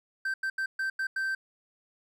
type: tone bursts at uneven times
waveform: triangle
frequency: 1558 Hz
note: G6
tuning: 11 cents flat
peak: -26 dBFS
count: 6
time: 0.25-0.34 / 0.43-0.5 / 0.58-0.66 / 0.79-0.9 / 0.99-1.07 / 1.16-1.35 s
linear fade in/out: 5 ms
effects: none